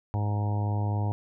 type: harmonic tone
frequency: 103.83 Hz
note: G#2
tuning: in tune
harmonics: 1 / 2 / 3 / 4 / 5 / 6 / 7 / 8 / 9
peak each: -25 / -38 / -40 / -44 / -44 / -45 / -41 / -41 / -41 dBFS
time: 0.14-1.12 s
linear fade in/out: 0 ms
effects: none